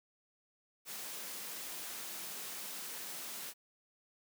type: high-pass noise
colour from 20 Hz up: white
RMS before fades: -44 dBFS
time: 0.85-3.54 s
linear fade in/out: 50 ms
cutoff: 150 Hz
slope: 48 dB/octave
effects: none